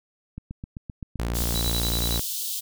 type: click train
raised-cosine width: 5 ms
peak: -22 dBFS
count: 11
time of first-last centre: 0.38-1.675 s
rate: 7.72 Hz
type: tone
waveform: sawtooth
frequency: 58.27 Hz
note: A#1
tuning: in tune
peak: -21 dBFS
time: 1.19-2.2 s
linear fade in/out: 5 ms
type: high-pass noise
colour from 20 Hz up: white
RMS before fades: -30 dBFS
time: 1.34-2.61 s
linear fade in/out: 20 ms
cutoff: 3100 Hz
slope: 48 dB/octave
type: tone bursts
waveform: sine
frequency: 3951 Hz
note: B7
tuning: in tune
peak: -28 dBFS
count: 7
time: 1.55-2.172 s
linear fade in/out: 0 ms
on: 64 ms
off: 29 ms
effects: none